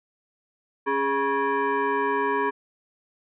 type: tone with frequency modulation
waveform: sine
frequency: 277.2 Hz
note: C#4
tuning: in tune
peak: -21 dBFS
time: 0.86-2.51 s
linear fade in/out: 20 ms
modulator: 691 Hz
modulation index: 1.9
effects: none